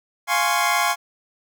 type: chord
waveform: 25% pulse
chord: Db major seventh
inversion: first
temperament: equal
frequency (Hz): 698.5 / 830.6 / 1046.5 / 1108.7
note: F5 / Ab5 / C6 / Db6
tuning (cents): 0 / 0 / 0 / 0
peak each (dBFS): -20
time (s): 0.27-0.96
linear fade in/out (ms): 50
effects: none